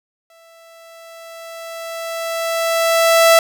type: tone with exponential growth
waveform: sawtooth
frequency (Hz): 662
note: E5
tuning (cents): +7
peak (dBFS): -3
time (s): 0.3-3.39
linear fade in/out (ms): 2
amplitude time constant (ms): 670
effects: none